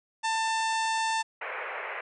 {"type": "harmonic tone", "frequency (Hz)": 892, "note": "A5", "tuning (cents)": 23, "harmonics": [1, 2, 3, 4, 5, 6, 7, 8, 9, 10], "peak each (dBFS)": [-27, -33, -37, -39, -41, -43, -44, -45, -46, -47], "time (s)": [0.23, 1.23], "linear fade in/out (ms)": 20}
{"type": "band-pass noise", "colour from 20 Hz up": "white", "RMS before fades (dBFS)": -36, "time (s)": [1.41, 2.01], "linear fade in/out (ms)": 5, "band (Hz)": [420, 2400], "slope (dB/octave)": 48}
{"effects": []}